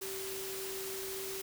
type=tone in noise; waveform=sine; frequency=385.3 Hz; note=G4; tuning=30 cents flat; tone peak=-41 dBFS; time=0.01-1.42 s; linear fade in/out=10 ms; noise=white; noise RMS=-42 dBFS; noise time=0.01-1.42 s; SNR=-2 dB; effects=none